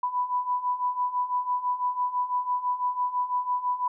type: beating tone pair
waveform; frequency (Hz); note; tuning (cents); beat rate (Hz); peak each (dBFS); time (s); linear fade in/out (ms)
sine; 987.8 / 993.8; B5 / B5; 0 / +11; 6; -30 / -26; 0.03-3.88; 5
effects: none